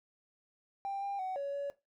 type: tone with pitch steps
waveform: triangle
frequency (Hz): 790 / 798 / 750 / 561 / 565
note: G5 / G5 / F#5 / C#5 / C#5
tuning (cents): +13 / +31 / +23 / +21 / +33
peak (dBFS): -31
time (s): 0.85-1.7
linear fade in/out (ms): 0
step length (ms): 170
effects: noise-tail reverb RT60 0.2 s tail -18 dB re dry + tanh soft clip ceiling -31 dBFS